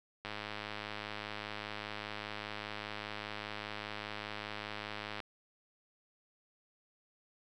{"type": "click train", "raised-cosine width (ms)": 0.3, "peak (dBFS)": -24, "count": 521, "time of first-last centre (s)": [0.25, 5.202], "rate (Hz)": 105, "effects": []}